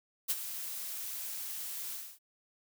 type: noise with ADSR envelope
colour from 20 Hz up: blue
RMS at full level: -29 dBFS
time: 0.28-2.19 s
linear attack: 25 ms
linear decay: 37 ms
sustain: -11 dB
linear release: 270 ms
effects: none